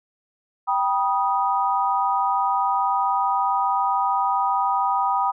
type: chord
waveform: sine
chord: G augmented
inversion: none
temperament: equal with one note detuned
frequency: 784 / 971.4 / 1244.5 Hz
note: G5 / B5 / D#6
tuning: 0 / -29 / 0 cents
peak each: -23 / -22 / -24 dBFS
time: 0.67-5.32 s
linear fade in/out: 20 ms
effects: none

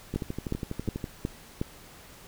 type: two click trains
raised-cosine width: 3 ms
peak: -15 / -19 dBFS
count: 5 / 12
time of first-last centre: 0.16-1.615 / 0.14-1.042 s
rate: 2.75 / 12.2 Hz
effects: pink hiss -50 dBFS RMS until 2.27 s

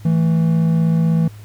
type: tone pair together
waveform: triangle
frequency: 163.86 / 220 Hz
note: E3 / A3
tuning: -10 / 0 cents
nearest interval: perfect fourth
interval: 510 cents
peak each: -11 / -20 dBFS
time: 0.05-1.28 s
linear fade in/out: 5 ms
effects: added 105 Hz sine -35 dBFS peak until 1.44 s + pink hiss -48 dBFS RMS until 1.44 s

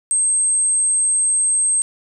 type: tone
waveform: sine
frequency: 8372 Hz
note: C9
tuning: in tune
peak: -14 dBFS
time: 0.11-1.82 s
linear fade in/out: 0 ms
effects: none

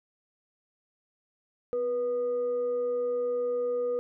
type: tone with frequency modulation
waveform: sine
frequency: 487.6 Hz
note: B4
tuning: 22 cents flat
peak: -26 dBFS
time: 1.73-3.99 s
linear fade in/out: 0 ms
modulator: 742 Hz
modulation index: 0.21
effects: none

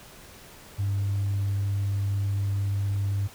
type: tone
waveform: sine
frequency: 99.6 Hz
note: G2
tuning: 28 cents sharp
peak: -22 dBFS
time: 0.78-3.28 s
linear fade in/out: 20 ms
effects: tanh soft clip ceiling -21 dBFS + pink hiss -48 dBFS RMS until 3.34 s

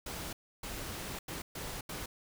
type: noise bursts at uneven times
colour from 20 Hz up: pink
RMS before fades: -41 dBFS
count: 5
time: 0.06-0.33 / 0.63-1.19 / 1.28-1.42 / 1.55-1.81 / 1.89-2.06 s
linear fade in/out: 5 ms
effects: none

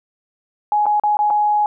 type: tone with dropouts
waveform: sine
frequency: 837 Hz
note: G#5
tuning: 13 cents sharp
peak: -13 dBFS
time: 0.72-1.66 s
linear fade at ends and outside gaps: 1 ms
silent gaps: 0.857-0.865 / 0.998-1.036 / 1.17-1.19 / 1.302-1.306 s
effects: none

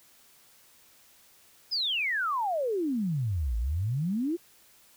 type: exponential two-way sweep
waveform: sine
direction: down then up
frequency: 5200 to 53.3 to 360.7 Hz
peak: -26 dBFS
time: 1.71-4.37 s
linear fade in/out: 20 ms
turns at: 3.57 s
effects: white hiss -59 dBFS RMS until 4.96 s

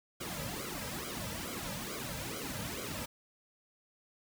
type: noise with flanger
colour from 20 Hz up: pink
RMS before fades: -40 dBFS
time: 0.2-3.06 s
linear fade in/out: 10 ms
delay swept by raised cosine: 1.1 to 2.8 ms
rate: 2.3 Hz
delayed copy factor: -1
effects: none

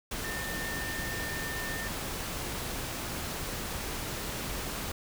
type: tone in noise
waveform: sine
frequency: 1800 Hz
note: A6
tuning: 39 cents sharp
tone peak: -37 dBFS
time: 0.24-1.88 s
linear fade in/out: 5 ms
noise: pink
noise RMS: -36 dBFS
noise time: 0.11-4.92 s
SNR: -4 dB
effects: none

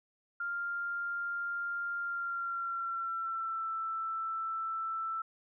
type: tone with pitch glide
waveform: sine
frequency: 1396.9 to 1327.7 Hz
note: F6 to E6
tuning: 0 to +12 cents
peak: -33 dBFS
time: 0.4-5.22 s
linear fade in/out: 5 ms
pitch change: -88 cents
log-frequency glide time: 2-3.71 s
effects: none

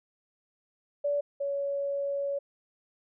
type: tone pair in turn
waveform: sine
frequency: 576 / 561.5 Hz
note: D5 / C#5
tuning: -34 / +22 cents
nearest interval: unison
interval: 44 cents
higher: first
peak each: -25 / -28 dBFS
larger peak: first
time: 1.04-1.21 / 1.4-2.39 s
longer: second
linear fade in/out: 10 ms
effects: none

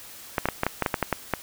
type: clicks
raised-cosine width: 0.5 ms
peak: -7 dBFS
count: 11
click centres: 0.382 / 0.456 / 0.487 / 0.634 / 0.666 / 0.823 / 0.862 / 0.942 / 1.027 / 1.127 / 1.337 s
effects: white hiss -44 dBFS RMS until 1.42 s

